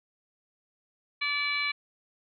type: harmonic tone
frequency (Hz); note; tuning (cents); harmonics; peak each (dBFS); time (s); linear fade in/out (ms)
579; D5; -25; 2 / 3 / 4 / 5 / 6 / 7; -37 / -39 / -28 / -40 / -42 / -35; 1.21-1.72; 10
effects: none